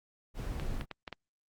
brown noise, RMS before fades -36 dBFS, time 0.34-0.86 s, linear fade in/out 50 ms
clicks, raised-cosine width 0.3 ms, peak -24 dBFS, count 5, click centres 0.598 / 0.811 / 0.913 / 1.078 / 1.127 s
effects Opus 48 kbps

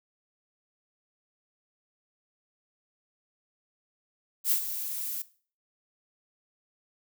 violet noise with ADSR envelope, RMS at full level -23 dBFS, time 4.44-5.22 s, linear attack 71 ms, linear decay 88 ms, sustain -11 dB, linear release 4 ms, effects noise-tail reverb RT60 0.4 s tail -17 dB re dry

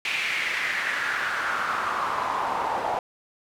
pink noise with band-pass filter sweep, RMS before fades -27 dBFS, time 0.05-2.99 s, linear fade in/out 2 ms, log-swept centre 2500 to 780 Hz, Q 3.8, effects none

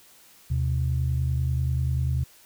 sine tone pair together, 77.78 / 128.03 Hz, D#2 / C3, 0 / -37 cents, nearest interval major sixth, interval 863 cents, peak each -24 dBFS, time 0.5-2.24 s, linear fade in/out 10 ms, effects tanh soft clip ceiling -15 dBFS + white hiss -54 dBFS RMS until 2.45 s

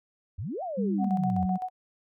sine exponential two-way sweep, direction up then down, 77.78 to 784 to 77.78 Hz, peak -31 dBFS, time 0.38-1.46 s, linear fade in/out 10 ms, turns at 0.63 s
sine tone with pitch glide, 198.3 to 186.09 Hz, G3 to F#3, +20 to +10 cents, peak -25 dBFS, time 0.77-1.58 s, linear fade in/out 20 ms, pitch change -110 cents, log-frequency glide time 1.05-1.23 s
sine tone with tremolo, 740 Hz, F#5, in tune, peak -28 dBFS, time 0.98-1.7 s, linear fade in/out 50 ms, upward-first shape square, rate 7.8 Hz, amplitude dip 60%
effects none

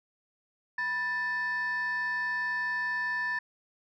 sine tone pair together, 979 / 1767.7 Hz, B5 / A6, -15 / +8 cents, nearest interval minor seventh, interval 1023 cents, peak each -34 / -27 dBFS, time 0.78-3.39 s, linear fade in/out 5 ms, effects tanh soft clip ceiling -26 dBFS

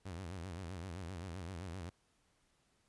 sawtooth tone with vibrato, 89.2 Hz, F2, 37 cents sharp, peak -39 dBFS, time 0.05-1.9 s, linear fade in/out 10 ms, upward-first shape sine, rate 7.7 Hz, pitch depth 160 cents each way, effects pink hiss -75 dBFS RMS until 2.88 s + resampled to 24000 Hz

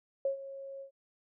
sine tone with ADSR envelope, 546 Hz, C#5, 26 cents flat, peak -26 dBFS, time 0.25-0.91 s, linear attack 3 ms, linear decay 110 ms, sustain -15 dB, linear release 100 ms, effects none

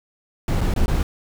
brown noise with dropouts, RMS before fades -19 dBFS, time 0.48-1.03 s, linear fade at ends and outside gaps 1 ms, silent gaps 0.608-0.613 / 0.738-0.762 / 0.86-0.88 s, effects none

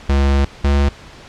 square tone pair in turn, 69.3 / 70.39 Hz, C#2 / C#2, 0 / +27 cents, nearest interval unison, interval 27 cents, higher second, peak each -12 dBFS, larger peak neither, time 0.09-0.45 / 0.64-0.89 s, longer first, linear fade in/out 5 ms, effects pink hiss -39 dBFS RMS until 1.28 s + low-pass 5000 Hz 12 dB/octave

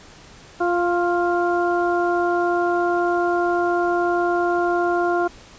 harmonic tone with a mistuned harmonic, 349.2 Hz, F4, in tune, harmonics 1 / 2 / 3 / 4, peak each -20 / -22 / -28 / -26 dBFS, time 0.6-5.28 s, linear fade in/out 10 ms, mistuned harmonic 3, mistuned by +20 cents, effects pink hiss -45 dBFS RMS until 5.58 s + resampled to 16000 Hz

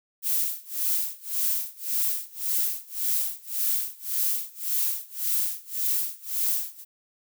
violet noise with tremolo, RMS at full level -24 dBFS, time 0.22-6.85 s, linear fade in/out 50 ms, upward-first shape sine, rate 1.8 Hz, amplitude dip 95%, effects none

